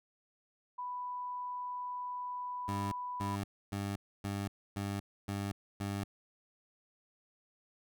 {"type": "tone", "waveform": "sine", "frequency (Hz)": 990, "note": "B5", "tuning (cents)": 4, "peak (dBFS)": -37, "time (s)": [0.78, 3.36], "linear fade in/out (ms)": 10}
{"type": "tone bursts", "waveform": "20% pulse", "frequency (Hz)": 100, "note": "G2", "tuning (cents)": 35, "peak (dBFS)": -30, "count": 7, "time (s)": [2.68, 6.04], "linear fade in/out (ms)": 5, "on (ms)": 240, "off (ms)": 280}
{"effects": []}